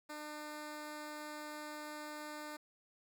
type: tone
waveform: 10% pulse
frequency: 301 Hz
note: D4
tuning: 43 cents sharp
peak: -36 dBFS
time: 0.09-2.57 s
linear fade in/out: 10 ms
effects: none